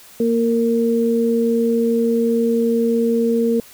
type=tone pair together; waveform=sine; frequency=232.6 / 461.2 Hz; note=A#3 / A#4; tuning=-4 / -19 cents; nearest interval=octave; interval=1185 cents; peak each=-17 dBFS; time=0.2-3.6 s; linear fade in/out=2 ms; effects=white hiss -44 dBFS RMS until 3.73 s